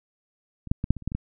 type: clicks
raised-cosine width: 5 ms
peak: -25 / -8 / -15 / -6 / -23 / -30 / -13 / -22 / -15 dBFS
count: 9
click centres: 0.673 / 0.715 / 0.841 / 0.906 / 0.967 / 1.023 / 1.076 / 1.119 / 1.15 s
effects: none